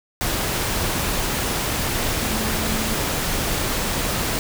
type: tone in noise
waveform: sine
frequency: 220 Hz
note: A3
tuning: in tune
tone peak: -28 dBFS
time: 2.21-2.94 s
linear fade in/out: 0 ms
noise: pink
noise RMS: -23 dBFS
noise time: 0.21-4.39 s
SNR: -8 dB
effects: none